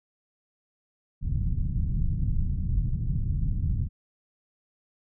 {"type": "low-pass noise", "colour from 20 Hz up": "pink", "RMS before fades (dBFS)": -26, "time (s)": [1.21, 3.89], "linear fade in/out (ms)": 50, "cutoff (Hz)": 160, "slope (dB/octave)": 24, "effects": []}